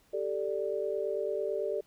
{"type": "chord", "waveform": "sine", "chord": "G suspended second", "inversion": "none", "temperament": "just", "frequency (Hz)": [392, 441, 588], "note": ["G4", "A4", "D5"], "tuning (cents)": [0, 4, 2], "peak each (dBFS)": -34, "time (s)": [0.13, 1.81], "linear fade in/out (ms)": 10, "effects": ["pink hiss -66 dBFS RMS until 1.86 s"]}